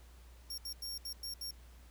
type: tone bursts at uneven times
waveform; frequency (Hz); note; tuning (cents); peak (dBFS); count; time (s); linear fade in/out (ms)
sawtooth; 5530; F8; -18; -37; 6; 0.5-0.58 / 0.65-0.73 / 0.82-0.98 / 1.05-1.13 / 1.23-1.34 / 1.41-1.51; 5
effects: added 60 Hz sine -54 dBFS peak until 1.9 s + pink hiss -64 dBFS RMS until 1.9 s